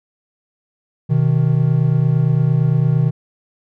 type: tone pair together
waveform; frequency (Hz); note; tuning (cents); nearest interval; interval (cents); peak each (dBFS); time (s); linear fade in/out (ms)
triangle; 127.51 / 156.3; C3 / D#3; -44 / +8; major third; 352; -13; 1.09-3.11; 20
effects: none